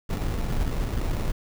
brown noise with sample-and-hold, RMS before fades -26 dBFS, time 0.09-1.32 s, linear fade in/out 10 ms, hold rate 1575 Hz, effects none

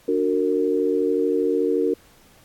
sine chord, D augmented, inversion none, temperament just, 293.7 / 367.1 / 458.9 Hz, D4 / F#4 / A#4, 0 / -14 / -27 cents, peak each -24 / -23 / -21 dBFS, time 0.08-1.94 s, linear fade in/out 5 ms, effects pink hiss -54 dBFS RMS until 2.44 s + AAC 64 kbps

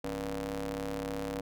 sawtooth ring-modulated tone, 103.5 Hz, G#2, 5 cents flat, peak -27 dBFS, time 0.04-1.41 s, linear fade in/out 5 ms, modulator 380 Hz, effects none

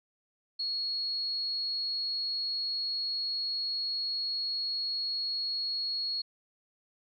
sine tone, 4325 Hz, C#8, 43 cents flat, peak -30 dBFS, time 0.59-6.22 s, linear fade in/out 10 ms, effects none

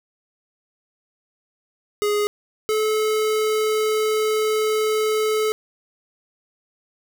square tone pair in turn, 415.3 / 432.1 Hz, G#4 / A4, 0 / -31 cents, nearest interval minor second, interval 69 cents, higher second, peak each -19 dBFS, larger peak neither, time 2.02-2.27 / 2.69-5.52 s, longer second, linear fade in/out 0 ms, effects none

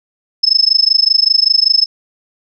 sine tone with amplitude modulation, 5220 Hz, E8, 18 cents flat, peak -4 dBFS, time 0.43-1.86 s, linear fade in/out 10 ms, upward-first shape sine, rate 25.2 Hz, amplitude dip 100%, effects none

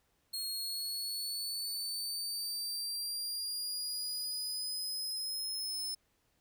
sawtooth linear sweep, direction up, 4262 to 5240 Hz, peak -33 dBFS, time 0.33-5.95 s, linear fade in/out 10 ms, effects pink hiss -75 dBFS RMS until 6.4 s

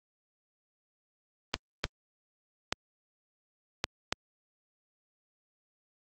clicks, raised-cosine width 0.2 ms, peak -9 dBFS, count 5, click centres 1.541 / 1.841 / 2.725 / 3.841 / 4.125 s, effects high-pass 60 Hz 12 dB/octave + Opus 24 kbps

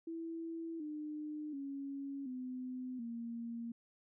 sine tone with pitch steps, 329.6 / 302.2 / 277.2 / 254.2 / 233.1 Hz, E4 / D4 / C#4 / C4 / A#3, 0 / +50 / 0 / -50 / 0 cents, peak -40 dBFS, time 0.07-3.72 s, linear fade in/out 5 ms, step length 730 ms, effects none

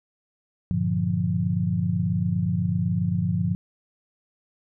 sine chord, G minor seventh, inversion none, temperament equal, 98 / 116.54 / 146.83 / 174.61 Hz, G2 / Bb2 / D3 / F3, 0 / 0 / 0 / 0 cents, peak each -27 / -29 / -29 / -24 dBFS, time 0.71-3.55 s, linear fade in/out 0 ms, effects none

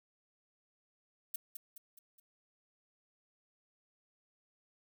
violet noise with echo, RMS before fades -38 dBFS, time 1.34-1.36 s, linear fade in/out 5 ms, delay 210 ms, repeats 4, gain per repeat -6 dB, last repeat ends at 2.2 s, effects none

